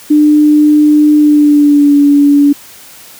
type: tone with pitch glide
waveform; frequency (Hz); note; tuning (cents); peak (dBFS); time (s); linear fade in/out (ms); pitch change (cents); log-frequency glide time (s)
sine; 299.6 to 286.6; D4 to D4; +35 to -42; -3; 0.1-2.53; 10; -77; 1.16-1.96
effects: white hiss -35 dBFS RMS until 3.19 s + high-pass 60 Hz 12 dB/octave